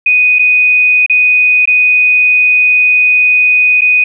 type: tone with dropouts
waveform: sine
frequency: 2489 Hz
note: D#7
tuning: in tune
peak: -5 dBFS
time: 0.06-4.04 s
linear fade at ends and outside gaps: 5 ms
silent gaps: 0.387-0.392 / 1.063-1.097 / 1.656-1.674 / 3.81-3.817 s
effects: none